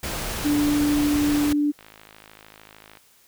pink noise, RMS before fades -29 dBFS, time 0.03-1.53 s, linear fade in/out 5 ms
sine tone, 293.3 Hz, D4, 2 cents flat, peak -18 dBFS, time 0.44-1.72 s, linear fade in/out 20 ms
click train, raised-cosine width 0.3 ms, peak -28 dBFS, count 64, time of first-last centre 1.79-2.972 s, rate 53.3 Hz
effects white hiss -57 dBFS RMS until 3.27 s

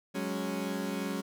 30% pulse chord, F# suspended second, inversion none, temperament equal, 185 / 207.7 / 277.2 Hz, F#3 / G#3 / C#4, 0 / 0 / 0 cents, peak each -34 dBFS, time 0.14-1.22 s, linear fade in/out 20 ms, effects none

